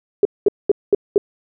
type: tone bursts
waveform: sine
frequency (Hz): 406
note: G#4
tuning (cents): -39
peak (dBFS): -8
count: 5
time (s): 0.23-1.18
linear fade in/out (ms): 2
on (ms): 22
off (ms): 210
effects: none